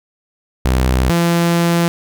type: tone pair in turn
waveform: sawtooth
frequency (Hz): 63.8 / 170.33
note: C2 / F3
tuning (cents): -43 / -43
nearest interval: octave + perfect fourth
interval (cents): 1700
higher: second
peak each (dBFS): -8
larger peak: neither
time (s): 0.65-1.1 / 1.1-1.88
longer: second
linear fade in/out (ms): 0
effects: none